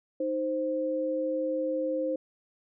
sine tone pair together, 311.1 / 523.2 Hz, D#4 / C5, 0 / 0 cents, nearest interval major sixth, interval 900 cents, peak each -32 / -28 dBFS, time 0.2-2.16 s, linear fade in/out 5 ms, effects none

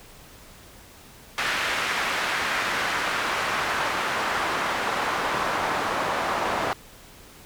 pink noise with band-pass filter sweep, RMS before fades -26 dBFS, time 1.38-6.73 s, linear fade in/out 0 ms, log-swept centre 1900 to 900 Hz, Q 1.1, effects pink hiss -48 dBFS RMS until 7.45 s

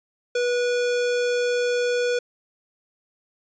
square tone, 487.6 Hz, B4, 22 cents flat, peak -21 dBFS, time 0.35-2.19 s, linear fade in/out 5 ms, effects resampled to 16000 Hz

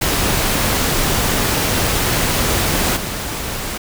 pink noise with level steps, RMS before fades -17 / -24 dBFS, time 0.01-3.78 s, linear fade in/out 10 ms, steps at 2.96 s, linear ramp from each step 10 ms, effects none

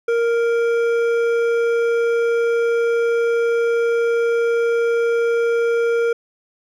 sine tone with hard clipping, 466.2 Hz, A#4, in tune, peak -17 dBFS, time 0.08-6.13 s, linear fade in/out 5 ms, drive 9 dB, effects none

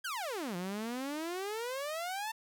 sawtooth exponential two-way sweep, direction down then up, 1661.2 to 172 to 906 Hz, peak -32 dBFS, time 0.04-2.32 s, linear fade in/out 10 ms, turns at 0.56 s, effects none

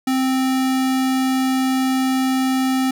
square tone, 261.6 Hz, C4, in tune, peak -17 dBFS, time 0.07-2.91 s, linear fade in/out 5 ms, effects none

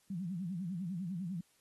sine tone with vibrato, 180 Hz, F#3, 47 cents flat, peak -36 dBFS, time 0.1-1.41 s, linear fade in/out 5 ms, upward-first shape sine, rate 10 Hz, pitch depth 170 cents each way, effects white hiss -71 dBFS RMS until 1.6 s + AAC 32 kbps

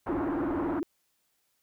white low-pass noise, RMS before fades -36 dBFS, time 0.06-0.8 s, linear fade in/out 10 ms, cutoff 1200 Hz, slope 24 dB/octave
sine tone with vibrato, 311.1 Hz, D#4, in tune, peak -28 dBFS, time 0.09-0.83 s, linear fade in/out 0 ms, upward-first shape sine, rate 18 Hz, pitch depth 240 cents each way
effects white hiss -74 dBFS RMS until 1.62 s

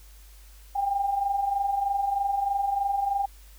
sine tone pair together, 776.8 / 800 Hz, G5 / G5, -16 / +35 cents, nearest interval minor second, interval 51 cents, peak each -31 / -24 dBFS, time 0.75-3.26 s, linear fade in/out 10 ms, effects added 50 Hz sine -47 dBFS peak until 3.58 s + white hiss -56 dBFS RMS until 3.58 s

